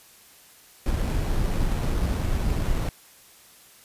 brown noise with sample-and-hold, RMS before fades -24 dBFS, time 0.86-2.89 s, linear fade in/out 2 ms, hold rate 4900 Hz, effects white hiss -52 dBFS RMS until 3.84 s + resampled to 32000 Hz

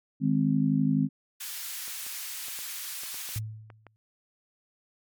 sine chord, Ab major, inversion second, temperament just, 155.74 / 207.7 / 259.6 Hz, Eb3 / Ab3 / C4, +2 / 0 / -13 cents, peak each -26 / -27 / -25 dBFS, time 0.2-1.09 s, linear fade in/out 50 ms
white high-pass noise, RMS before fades -37 dBFS, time 1.4-3.39 s, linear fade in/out 10 ms, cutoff 1500 Hz, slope 12 dB/octave
clicks, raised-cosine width 0.5 ms, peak -32 dBFS, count 9, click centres 1.88 / 2.065 / 2.483 / 2.589 / 3.035 / 3.144 / 3.29 / 3.702 / 3.867 s
sine tone with exponential decay, 108.9 Hz, A2, 17 cents flat, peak -27 dBFS, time 3.36-3.96 s, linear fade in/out 0 ms, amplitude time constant 130 ms
effects MP3 96 kbps

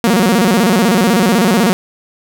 sawtooth tone with vibrato, 207.7 Hz, G#3, in tune, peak -5 dBFS, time 0.04-1.73 s, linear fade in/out 0 ms, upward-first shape square, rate 16 Hz, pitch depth 210 cents each way, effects none

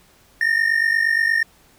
triangle tone pair together, 1800 / 1848.5 Hz, A6 / A#6, +39 / -15 cents, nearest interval unison, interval 46 cents, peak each -17 / -17 dBFS, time 0.41-1.43 s, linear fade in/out 2 ms, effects pink hiss -54 dBFS RMS until 1.78 s

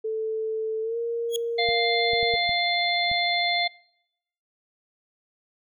sine tone with pitch glide, 440 to 466.2 Hz, A4 to A#4, 0 to 0 cents, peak -25 dBFS, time 0.04-2.36 s, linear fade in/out 10 ms, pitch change +100 cents, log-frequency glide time 0.82-0.97 s
sawtooth tone with exponential growth, 3322 Hz, G#7, in tune, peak -20 dBFS, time 1.29-1.36 s, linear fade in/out 1 ms, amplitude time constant 15 ms
harmonic tone, 698.5 Hz, F5, in tune, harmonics 1 / 3 / 5 / 6, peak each -26 / -26 / -28 / -29 dBFS, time 1.58-3.68 s, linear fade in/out 10 ms
clicks, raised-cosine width 5 ms, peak -27 dBFS, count 6, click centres 1.689 / 2.134 / 2.23 / 2.339 / 2.493 / 3.115 s
effects noise-tail reverb RT60 0.8 s tail -24 dB re dry

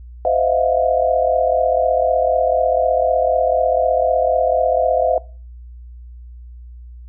sine tone cluster, 514 / 629 / 665 / 709 Hz, C5 / D#5 / E5 / F5, -31 / +19 / +15 / +26 cents, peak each -19 dBFS, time 0.25-5.18 s, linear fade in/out 2 ms, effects noise-tail reverb RT60 0.4 s tail -23 dB re dry + added 60 Hz sine -34 dBFS peak until 7.08 s

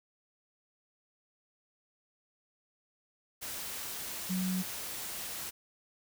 sine tone in noise, 185 Hz, F#3, in tune, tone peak -30 dBFS, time 4.29-4.63 s, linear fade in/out 20 ms, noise white, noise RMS -40 dBFS, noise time 3.41-5.51 s, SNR +7 dB, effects none

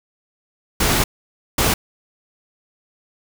pink noise bursts at uneven times, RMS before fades -17 dBFS, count 2, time 0.8-1.04 / 1.58-1.74 s, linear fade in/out 5 ms, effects none

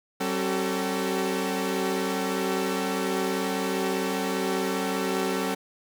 sawtooth tone cluster, 190.9 / 270.2 / 380.3 / 445.3 Hz, G3 / C#4 / F#4 / A4, -46 / -44 / +48 / +21 cents, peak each -27 dBFS, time 0.2-5.55 s, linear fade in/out 10 ms, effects none

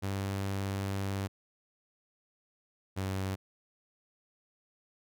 sawtooth tone pair in turn, 98 / 95.76 Hz, G2 / G2, 0 / -40 cents, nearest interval unison, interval 40 cents, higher first, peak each -28 dBFS, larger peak neither, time 0.02-1.28 / 2.96-3.36 s, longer first, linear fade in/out 20 ms, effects none

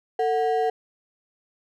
triangle ring-modulated tone, 593 Hz, D5, 17 cents sharp, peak -15 dBFS, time 0.19-0.7 s, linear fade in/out 5 ms, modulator 145 Hz, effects none

